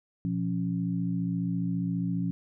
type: tone cluster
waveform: sine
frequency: 121 / 175.7 / 277.5 Hz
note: B2 / F3 / C#4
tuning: -35 / +11 / +2 cents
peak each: -34 / -28 / -34 dBFS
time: 0.25-2.31 s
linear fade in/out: 0 ms
effects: none